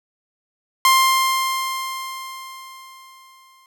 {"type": "tone with exponential decay", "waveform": "sawtooth", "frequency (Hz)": 1054, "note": "C6", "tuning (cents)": 12, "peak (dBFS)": -7, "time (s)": [0.85, 3.66], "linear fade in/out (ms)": 1, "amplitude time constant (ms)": 610, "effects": []}